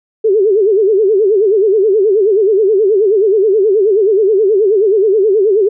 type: tone with vibrato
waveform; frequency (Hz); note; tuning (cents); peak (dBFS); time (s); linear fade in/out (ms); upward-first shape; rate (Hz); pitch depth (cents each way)
sine; 410; G#4; -22; -7; 0.24-5.69; 10; sine; 9.4; 160
effects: none